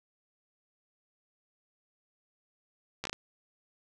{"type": "slowing click train", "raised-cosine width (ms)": 0.2, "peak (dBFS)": -18, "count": 5, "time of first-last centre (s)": [3.04, 3.13], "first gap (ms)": 13, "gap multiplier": 1.38, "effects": []}